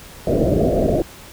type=low-pass noise; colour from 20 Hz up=white; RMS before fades=-17 dBFS; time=0.27-1.02 s; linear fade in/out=2 ms; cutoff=680 Hz; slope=96 dB/octave; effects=pink hiss -40 dBFS RMS until 1.32 s